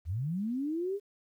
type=linear sweep; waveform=sine; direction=up; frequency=70.9 to 415.3 Hz; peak=-30 dBFS; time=0.05-1 s; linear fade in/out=50 ms; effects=11-bit